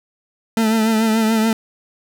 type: tone with vibrato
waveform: 40% pulse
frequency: 221.5 Hz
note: A3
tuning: 12 cents sharp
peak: -13 dBFS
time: 0.57-1.53 s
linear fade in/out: 2 ms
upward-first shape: triangle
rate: 6.9 Hz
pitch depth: 47 cents each way
effects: none